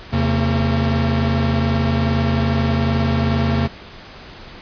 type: tone cluster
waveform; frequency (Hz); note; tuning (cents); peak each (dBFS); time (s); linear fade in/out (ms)
45% pulse; 83.3 / 134.5 / 227.4; E2 / C3 / A#3; +19 / +48 / -43; -20; 0.12-3.68; 20
effects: pink hiss -38 dBFS RMS until 4.61 s + resampled to 11025 Hz